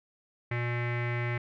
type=tone with low-pass filter; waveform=square; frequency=120 Hz; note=B2; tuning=49 cents flat; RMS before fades=-31 dBFS; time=0.51-1.38 s; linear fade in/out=5 ms; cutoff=2100 Hz; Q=6; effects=none